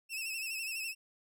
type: tone with vibrato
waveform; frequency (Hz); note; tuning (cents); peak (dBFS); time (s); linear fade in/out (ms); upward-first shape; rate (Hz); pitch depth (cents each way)
sawtooth; 2637; E7; 0; -33; 0.09-0.95; 50; sine; 12; 65
effects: none